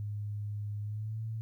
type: tone with pitch glide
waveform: sine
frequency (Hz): 103.83 to 111.28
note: G#2 to A2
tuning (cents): 0 to +20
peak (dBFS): -34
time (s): 0-1.41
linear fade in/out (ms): 0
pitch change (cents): +120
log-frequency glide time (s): 0.82-1.22
effects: 12-bit